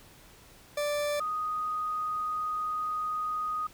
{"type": "tone pair in turn", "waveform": ["40% pulse", "sine"], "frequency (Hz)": [587.3, 1244.4], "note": ["D5", "D#6"], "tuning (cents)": [0, 0], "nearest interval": "octave + minor second", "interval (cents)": 1300, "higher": "second", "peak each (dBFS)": [-27, -29], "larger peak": "first", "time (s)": [[0.77, 1.2], [1.2, 3.67]], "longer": "second", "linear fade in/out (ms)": 5, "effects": ["pink hiss -55 dBFS RMS until 3.73 s"]}